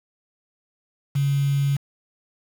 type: tone with quantisation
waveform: sine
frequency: 140 Hz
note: C#3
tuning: 18 cents sharp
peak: -18 dBFS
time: 1.15-1.77 s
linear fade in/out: 10 ms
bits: 6
effects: none